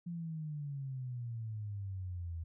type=exponential sweep; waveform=sine; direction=down; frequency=174.61 to 81.2 Hz; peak=-38 dBFS; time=0.06-2.44 s; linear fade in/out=10 ms; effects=none